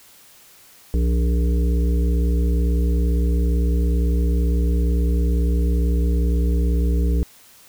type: harmonic tone with a mistuned harmonic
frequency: 57.8 Hz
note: A#1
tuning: 14 cents flat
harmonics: 1 / 3 / 5 / 7 / 8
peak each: -16 / -26 / -30 / -33 / -34 dBFS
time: 0.94-7.23 s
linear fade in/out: 0 ms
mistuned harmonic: 1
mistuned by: +150 cents
effects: white hiss -49 dBFS RMS until 7.68 s